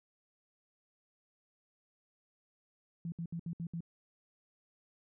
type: tone bursts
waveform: sine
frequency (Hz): 168.1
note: E3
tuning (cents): +34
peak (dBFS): -36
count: 6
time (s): 3.05-3.806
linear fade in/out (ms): 2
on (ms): 71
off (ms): 66
effects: none